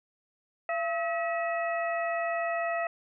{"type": "harmonic tone with a mistuned harmonic", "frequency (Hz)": 643, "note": "E5", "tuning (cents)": -43, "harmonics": [1, 2, 3, 4], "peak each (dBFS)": [-29, -36, -35, -40], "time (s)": [0.69, 2.87], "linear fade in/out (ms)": 2, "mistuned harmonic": 1, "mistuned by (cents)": 93, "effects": []}